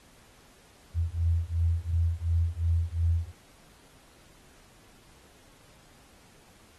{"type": "beating tone pair", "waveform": "sine", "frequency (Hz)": [82.4, 85.2], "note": ["E2", "F2"], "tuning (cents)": [0, -42], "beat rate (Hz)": 2.8, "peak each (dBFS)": -27, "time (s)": [0.94, 3.32], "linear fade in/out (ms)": 50, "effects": ["pink hiss -58 dBFS RMS until 6.78 s", "AAC 32 kbps"]}